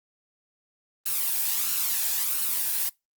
blue noise with flanger, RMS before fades -26 dBFS, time 1.06-2.89 s, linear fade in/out 0 ms, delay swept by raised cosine 0.72 to 1.22 ms, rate 1.5 Hz, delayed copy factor +0.5, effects noise-tail reverb RT60 0.2 s tail -24 dB re dry + Opus 32 kbps

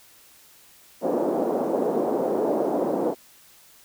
white band-pass noise, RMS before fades -24 dBFS, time 1.01-3.15 s, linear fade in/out 50 ms, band 240 to 630 Hz, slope 24 dB/octave, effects white hiss -53 dBFS RMS until 3.84 s

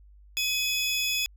30% pulse tone pair together, 2533 / 3405 Hz, D#7 / G#7, +30 / +42 cents, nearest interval perfect fourth, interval 512 cents, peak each -25 / -26 dBFS, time 0.37-1.26 s, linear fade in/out 0 ms, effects added 50 Hz sine -50 dBFS peak until 1.36 s

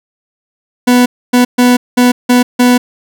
40% pulse tone bursts at uneven times, 246.9 Hz, B3, in tune, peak -4 dBFS, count 6, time 0.87-1.06 / 1.33-1.45 / 1.58-1.77 / 1.97-2.12 / 2.29-2.43 / 2.59-2.78 s, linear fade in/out 10 ms, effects none

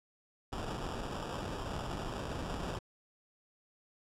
pink noise with sample-and-hold, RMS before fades -39 dBFS, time 0.52-2.79 s, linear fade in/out 10 ms, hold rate 2100 Hz, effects low-pass 8000 Hz 12 dB/octave

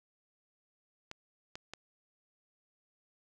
clicks, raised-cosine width 0.2 ms, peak -25 dBFS, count 3, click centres 1.114 / 1.555 / 1.736 s, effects none

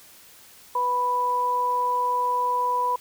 sine tone pair together, 493.9 / 987.8 Hz, B4 / B5, 0 / 0 cents, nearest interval octave, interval 1200 cents, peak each -31 / -21 dBFS, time 0.75-2.96 s, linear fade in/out 5 ms, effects white hiss -50 dBFS RMS until 3 s

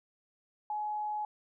sine tone, 844 Hz, G#5, 28 cents sharp, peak -32 dBFS, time 0.7-1.25 s, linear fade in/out 2 ms, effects none

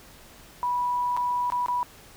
sine tone with dropouts, 980 Hz, B5, 14 cents flat, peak -23 dBFS, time 0.63-1.83 s, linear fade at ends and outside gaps 0 ms, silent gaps 1.166-1.173 / 1.501-1.522 / 1.661-1.684 s, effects pink hiss -50 dBFS RMS until 2.16 s

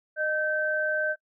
sine tone pair together, 614.3 / 1548 Hz, D#5 / G6, -22 / -22 cents, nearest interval octave + major third, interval 1600 cents, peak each -28 / -26 dBFS, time 0.16-1.16 s, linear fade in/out 50 ms, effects noise-tail reverb RT60 0.1 s tail -25 dB re dry

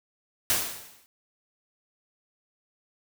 white noise with exponential decay, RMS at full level -22 dBFS, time 0.5-1.06 s, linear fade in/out 0 ms, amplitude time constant 120 ms, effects none

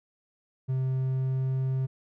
triangle tone with pitch glide, 130.81 to 131.72 Hz, C3 to C3, 0 to +12 cents, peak -23 dBFS, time 0.68-1.87 s, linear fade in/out 20 ms, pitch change +12 cents, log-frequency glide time 0.84-1.57 s, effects none

